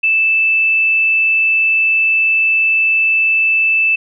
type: tone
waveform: sine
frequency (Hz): 2637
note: E7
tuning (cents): 0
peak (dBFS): -10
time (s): 0.03-3.96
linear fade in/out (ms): 10
effects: none